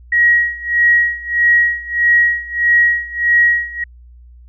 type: tone with tremolo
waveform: sine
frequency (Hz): 1900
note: A#6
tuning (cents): +33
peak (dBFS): -7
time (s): 0.12-3.84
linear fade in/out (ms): 5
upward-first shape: sine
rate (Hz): 1.6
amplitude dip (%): 90
effects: added 60 Hz sine -38 dBFS peak until 4.48 s